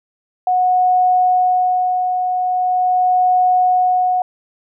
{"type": "tone with tremolo", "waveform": "sine", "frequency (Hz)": 732, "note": "F#5", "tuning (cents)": -19, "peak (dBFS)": -10, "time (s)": [0.47, 4.22], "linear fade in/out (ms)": 2, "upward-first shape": "sine", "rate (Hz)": 0.42, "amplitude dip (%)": 45, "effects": []}